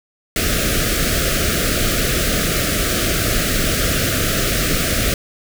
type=band-stop noise; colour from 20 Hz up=pink; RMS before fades=-18 dBFS; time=0.36-5.14 s; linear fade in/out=2 ms; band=700 to 1200 Hz; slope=96 dB/octave; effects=none